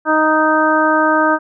harmonic tone, 311.1 Hz, D#4, in tune, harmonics 1 / 2 / 3 / 4 / 5, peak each -17 / -17 / -17 / -17 / -17 dBFS, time 0.05-1.39 s, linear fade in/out 50 ms, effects none

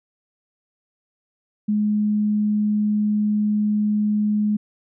sine tone, 210 Hz, G#3, 19 cents sharp, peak -17 dBFS, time 1.68-4.57 s, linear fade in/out 10 ms, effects none

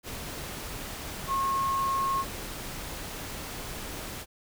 sine tone in noise, 1084 Hz, C#6, 39 cents flat, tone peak -25 dBFS, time 1.27-2.25 s, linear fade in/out 50 ms, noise pink, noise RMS -38 dBFS, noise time 0.03-4.26 s, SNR +10 dB, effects none

